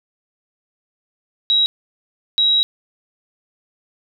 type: tone bursts at uneven times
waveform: sine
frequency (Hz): 3851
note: B7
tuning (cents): -44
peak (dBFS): -12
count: 2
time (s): 1.5-1.66 / 2.38-2.63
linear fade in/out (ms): 0
effects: none